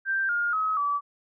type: tone with pitch steps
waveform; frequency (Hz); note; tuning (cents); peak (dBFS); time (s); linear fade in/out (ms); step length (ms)
sine; 1572 / 1416.8 / 1276.9 / 1150.8; G6 / F6 / D#6 / D6; +4 / +24 / +44 / -36; -23; 0.05-1.01; 50; 240
effects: none